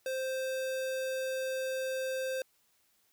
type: tone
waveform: square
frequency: 523.3 Hz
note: C5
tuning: in tune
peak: -33 dBFS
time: 0.06-2.42 s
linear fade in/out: 2 ms
effects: white hiss -71 dBFS RMS until 3.12 s